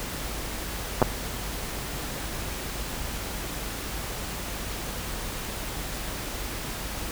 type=clicks; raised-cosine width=1 ms; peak=-4 dBFS; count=2; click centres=1.018 / 1.026 s; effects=added 50 Hz sine -38 dBFS peak until 7.11 s + pink hiss -34 dBFS RMS until 7.11 s